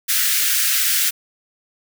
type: high-pass noise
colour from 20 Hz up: white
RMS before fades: -18 dBFS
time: 0.08-1.11 s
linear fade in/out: 20 ms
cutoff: 1400 Hz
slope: 48 dB/octave
effects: none